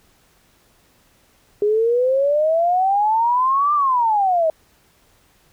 sine exponential two-way sweep, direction up then down, 408.4 to 1200 to 623 Hz, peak -14 dBFS, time 1.62-4.5 s, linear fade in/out 2 ms, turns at 3.74 s, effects pink hiss -57 dBFS RMS until 5.52 s

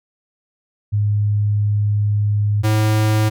sine / square tone pair in turn, 103.83 / 107.93 Hz, G#2 / A2, 0 / -33 cents, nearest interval minor second, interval 67 cents, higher second, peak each -14 dBFS, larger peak neither, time 0.92-2.63 / 2.63-3.3 s, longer first, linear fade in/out 20 ms, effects none

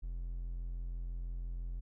triangle tone, 43 Hz, F1, 26 cents flat, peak -35 dBFS, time 0.02-1.81 s, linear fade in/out 20 ms, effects none

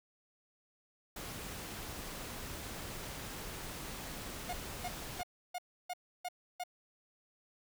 pink noise, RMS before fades -44 dBFS, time 1.16-5.22 s, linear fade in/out 5 ms
45% pulse tone bursts, 718 Hz, F5, 48 cents sharp, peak -37 dBFS, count 7, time 4.49-6.637 s, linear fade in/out 5 ms, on 41 ms, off 310 ms
effects none

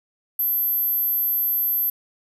sine tone, 12260 Hz, G9, 40 cents flat, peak -19 dBFS, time 0.39-1.9 s, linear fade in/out 5 ms, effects none

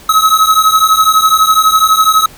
square beating tone pair, 1277 / 1289 Hz, D#6 / E6, +45 / -39 cents, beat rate 12 Hz, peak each -10 dBFS, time 0.09-2.26 s, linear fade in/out 5 ms, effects pink hiss -37 dBFS RMS until 2.37 s

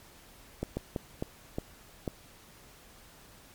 slowing click train, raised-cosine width 2 ms, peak -18 dBFS, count 6, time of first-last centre 0.63-2.078 s, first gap 140 ms, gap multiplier 1.37, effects pink hiss -55 dBFS RMS until 3.54 s + MP3 96 kbps

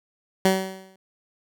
15% pulse tone with exponential decay, 190 Hz, F#3, 46 cents sharp, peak -8 dBFS, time 0.45-0.96 s, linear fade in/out 2 ms, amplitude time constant 110 ms, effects none

